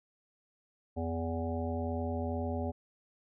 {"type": "harmonic tone with a mistuned harmonic", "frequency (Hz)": 82.41, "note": "E2", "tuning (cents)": 0, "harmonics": [1, 3, 5, 7, 9, 10], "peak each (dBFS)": [-35, -37, -41, -40, -42, -48], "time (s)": [0.96, 2.72], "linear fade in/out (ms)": 20, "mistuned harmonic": 1, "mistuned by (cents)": 63, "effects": []}